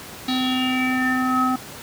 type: tone with low-pass filter sweep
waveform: square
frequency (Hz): 256.6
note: C4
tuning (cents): -34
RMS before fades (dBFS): -21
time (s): 0.28-1.56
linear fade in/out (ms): 5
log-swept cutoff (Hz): 4100 to 1100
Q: 7.1
effects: pink hiss -37 dBFS RMS until 1.82 s + high-pass 100 Hz 12 dB/octave